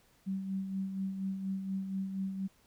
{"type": "tone with tremolo", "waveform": "sine", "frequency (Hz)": 192.3, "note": "G3", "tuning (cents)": -33, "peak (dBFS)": -31, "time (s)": [0.26, 2.48], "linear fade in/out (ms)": 20, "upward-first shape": "sine", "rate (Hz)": 4.2, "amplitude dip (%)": 50, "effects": ["pink hiss -67 dBFS RMS until 2.66 s"]}